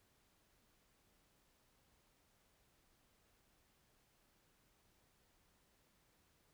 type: silence
effects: pink hiss -75 dBFS RMS until 6.53 s